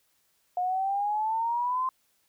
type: exponential sweep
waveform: sine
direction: up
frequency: 715 to 1046.5 Hz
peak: -25 dBFS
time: 0.57-1.89 s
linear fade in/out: 2 ms
effects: white hiss -70 dBFS RMS until 2.28 s